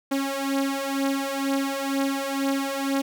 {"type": "beating tone pair", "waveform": "sawtooth", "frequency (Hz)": [272.7, 274.8], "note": ["C#4", "C#4"], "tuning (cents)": [-28, -15], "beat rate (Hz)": 2.1, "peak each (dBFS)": [-24, -22], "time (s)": [0.11, 3.02], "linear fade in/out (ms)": 10, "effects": []}